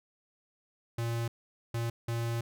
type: tone bursts at uneven times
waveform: square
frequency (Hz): 116.54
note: A#2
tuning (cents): 0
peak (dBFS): -31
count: 3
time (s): 0.98-1.28 / 1.74-1.9 / 2.08-2.41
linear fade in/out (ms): 5
effects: none